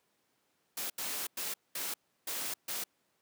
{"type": "noise bursts at uneven times", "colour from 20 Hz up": "white", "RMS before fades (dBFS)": -37, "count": 6, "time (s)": [[0.77, 0.9], [0.98, 1.27], [1.37, 1.54], [1.75, 1.94], [2.27, 2.54], [2.68, 2.84]], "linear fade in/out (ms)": 5, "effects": ["pink hiss -75 dBFS RMS until 3.21 s", "high-pass 200 Hz 12 dB/octave"]}